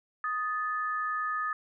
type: tone pair together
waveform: sine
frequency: 1247.2 / 1745 Hz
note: D#6 / A6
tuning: +4 / -15 cents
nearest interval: tritone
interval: 581 cents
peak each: -30 / -34 dBFS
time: 0.24-1.53 s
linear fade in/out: 2 ms
effects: none